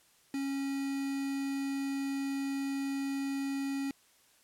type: tone with quantisation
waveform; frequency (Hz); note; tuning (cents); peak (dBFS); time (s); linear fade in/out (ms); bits
triangle; 274.7; C#4; -16; -30; 0.34-3.91; 2; 7
effects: white hiss -65 dBFS RMS until 4.43 s + low-pass 12000 Hz 12 dB/octave